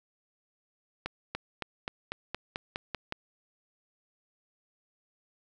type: accelerating click train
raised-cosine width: 0.3 ms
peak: -17 dBFS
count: 10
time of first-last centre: 1.06-3.124 s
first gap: 290 ms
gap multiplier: 0.94
effects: none